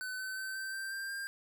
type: tone with pitch steps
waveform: square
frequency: 1511 / 1525 / 1539.2 / 1553.5 / 1567.9 / 1582.5 / 1597.2 Hz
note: F#6 / G6 / G6 / G6 / G6 / G6 / G6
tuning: +36 / -48 / -32 / -16 / 0 / +16 / +32 cents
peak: -38 dBFS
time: 0.01-1.27 s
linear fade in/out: 0 ms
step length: 180 ms
effects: none